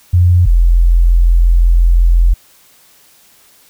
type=tone pair in turn; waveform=sine; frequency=88.7 / 42.81 Hz; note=F2 / F1; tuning=+27 / -34 cents; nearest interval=octave + minor second; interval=1261 cents; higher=first; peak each=-5 dBFS; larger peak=neither; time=0.13-0.46 / 0.46-2.34 s; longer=second; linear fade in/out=10 ms; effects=white hiss -47 dBFS RMS until 3.69 s